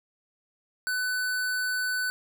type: tone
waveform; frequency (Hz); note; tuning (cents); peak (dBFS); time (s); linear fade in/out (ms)
square; 1500; F#6; +23; -27; 0.87-2.1; 0
effects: none